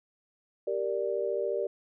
sine chord, G minor, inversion none, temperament equal, 392 / 466.2 / 587.3 Hz, G4 / Bb4 / D5, 0 / 0 / 0 cents, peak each -32 dBFS, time 0.67-1.67 s, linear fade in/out 5 ms, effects none

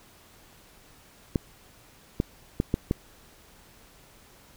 clicks, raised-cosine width 3 ms, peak -10 dBFS, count 5, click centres 1.358 / 2.201 / 2.601 / 2.741 / 2.911 s, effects pink hiss -55 dBFS RMS until 4.56 s

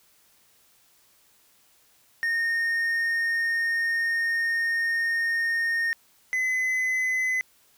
triangle tone pair in turn, 1841 / 2026 Hz, A#6 / B6, -22 / +44 cents, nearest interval major second, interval 166 cents, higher second, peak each -21 dBFS, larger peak neither, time 2.23-5.93 / 6.33-7.41 s, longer first, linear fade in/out 0 ms, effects white hiss -61 dBFS RMS until 7.77 s

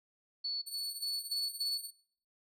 sine tone bursts, 4435 Hz, C#8, in tune, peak -33 dBFS, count 5, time 0.44-1.78 s, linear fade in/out 10 ms, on 180 ms, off 110 ms
20% pulse tone with tremolo, 4435 Hz, C#8, in tune, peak -32 dBFS, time 0.66-1.91 s, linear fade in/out 20 ms, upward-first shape triangle, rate 17 Hz, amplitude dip 70%
effects noise-tail reverb RT60 0.6 s tail -22 dB re dry

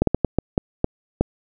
slowing click train, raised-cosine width 2 ms, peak -3 dBFS, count 8, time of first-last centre 0.02-1.21 s, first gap 53 ms, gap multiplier 1.38, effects none

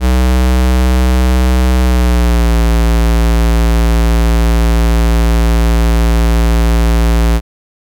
square tone with pitch glide, 63 to 57.11 Hz, B1 to A#1, +35 to -35 cents, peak -8 dBFS, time 0-7.41 s, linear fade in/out 50 ms, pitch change -170 cents, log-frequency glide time 1.8-2.58 s, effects none

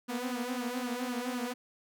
sawtooth tone with flanger, 246.9 Hz, B3, in tune, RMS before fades -35 dBFS, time 0.08-1.54 s, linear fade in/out 20 ms, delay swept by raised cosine 0.65 to 6.05 ms, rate 3.9 Hz, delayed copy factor +0.7, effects none

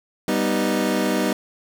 25% pulse chord, G augmented, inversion none, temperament equal, 196 / 246.9 / 311.1 Hz, G3 / B3 / D#4, 0 / 0 / 0 cents, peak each -20 dBFS, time 0.28-1.33 s, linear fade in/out 2 ms, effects none

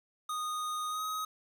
square tone with pitch glide, 1237 to 1263 Hz, D#6 to D#6, -10 to +26 cents, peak -34 dBFS, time 0.29-1.25 s, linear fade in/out 5 ms, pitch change +36 cents, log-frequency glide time 0.89-1.03 s, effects 10-bit

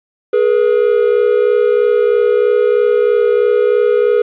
triangle tone pair together, 418.9 / 482 Hz, G#4 / B4, +15 / -42 cents, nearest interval major second, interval 243 cents, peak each -10 dBFS, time 0.33-4.22 s, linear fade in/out 5 ms, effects resampled to 8000 Hz + 7-bit

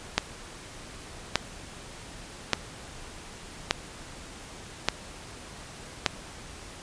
click train, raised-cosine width 0.2 ms, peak -3 dBFS, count 6, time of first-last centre 0.18-6.062 s, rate 0.85 Hz, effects pink hiss -44 dBFS RMS until 6.82 s + resampled to 22050 Hz

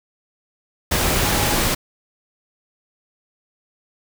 sine tone in noise, 830.6 Hz, G#5, in tune, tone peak -29 dBFS, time 1.23-1.56 s, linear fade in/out 10 ms, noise pink, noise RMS -19 dBFS, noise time 0.91-1.75 s, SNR -13 dB, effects none

